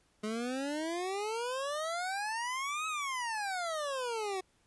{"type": "exponential two-way sweep", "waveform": "25% pulse", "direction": "up then down", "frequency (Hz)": [210, 1291, 367.4], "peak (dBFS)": -30, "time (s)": [0.23, 4.41], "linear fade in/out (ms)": 10, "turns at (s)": 2.87, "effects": ["pink hiss -71 dBFS RMS until 4.66 s", "resampled to 24000 Hz"]}